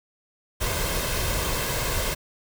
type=noise with comb filter; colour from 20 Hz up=pink; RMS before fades=-26 dBFS; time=0.6-2.15 s; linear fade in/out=20 ms; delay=1.9 ms; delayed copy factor=+0.5; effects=none